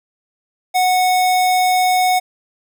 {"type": "tone", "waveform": "square", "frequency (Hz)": 736, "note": "F#5", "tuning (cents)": -9, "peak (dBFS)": -13, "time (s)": [0.74, 2.2], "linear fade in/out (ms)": 20, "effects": []}